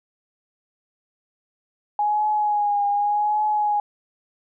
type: tone with vibrato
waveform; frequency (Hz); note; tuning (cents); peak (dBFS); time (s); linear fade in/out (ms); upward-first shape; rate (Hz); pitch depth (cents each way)
sine; 830.6; G#5; 0; -18; 1.99-3.8; 2; triangle; 0.86; 42
effects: none